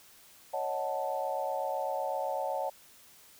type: chord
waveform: sine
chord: D# half-diminished seventh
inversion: third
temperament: equal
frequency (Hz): 554.4 / 622.3 / 740 / 880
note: C#5 / D#5 / F#5 / A5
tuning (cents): 0 / 0 / 0 / 0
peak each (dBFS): -35 / -37 / -36 / -36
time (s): 0.53-2.7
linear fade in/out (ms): 10
effects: white hiss -57 dBFS RMS until 3.39 s